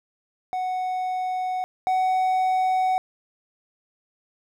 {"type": "tone pair in turn", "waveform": "triangle", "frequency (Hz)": [740, 747.3], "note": ["F#5", "F#5"], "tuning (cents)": [0, 17], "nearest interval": "unison", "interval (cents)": 17, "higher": "second", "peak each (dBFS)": [-22, -17], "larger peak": "second", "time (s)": [[0.53, 1.64], [1.87, 2.98]], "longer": "neither", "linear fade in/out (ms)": 0, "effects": []}